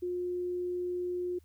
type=tone; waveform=sine; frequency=357.2 Hz; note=F4; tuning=39 cents sharp; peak=-31 dBFS; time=0.02-1.39 s; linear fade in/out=10 ms; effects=added 79 Hz sine -58 dBFS peak until 1.44 s + white hiss -72 dBFS RMS until 1.44 s